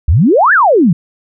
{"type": "exponential two-way sweep", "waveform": "sine", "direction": "up then down", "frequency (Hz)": [63.2, 1800, 150], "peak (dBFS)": -5, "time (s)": [0.08, 0.93], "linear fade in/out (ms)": 5, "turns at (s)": 0.53, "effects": []}